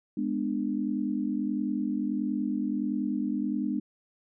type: chord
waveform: sine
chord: G# diminished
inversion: none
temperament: just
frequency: 207.7 / 249.2 / 299 Hz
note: G#3 / B3 / D4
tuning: 0 / +16 / +31 cents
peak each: -31 dBFS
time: 0.17-3.8 s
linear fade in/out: 5 ms
effects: none